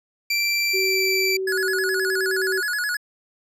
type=tone with pitch glide; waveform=25% pulse; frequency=2349 to 2333 Hz; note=D7 to D7; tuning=0 to -12 cents; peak=-16 dBFS; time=0.3-1.37 s; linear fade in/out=5 ms; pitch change=-12 cents; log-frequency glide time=0.73-1.03 s
type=tone; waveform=sine; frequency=380 Hz; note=F#4; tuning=46 cents sharp; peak=-23 dBFS; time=0.73-2.61 s; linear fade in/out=20 ms
type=tone with vibrato; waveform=square; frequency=1568 Hz; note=G6; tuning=in tune; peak=-23 dBFS; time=1.47-2.97 s; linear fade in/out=5 ms; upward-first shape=square; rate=9.5 Hz; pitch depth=130 cents each way
effects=resampled to 32000 Hz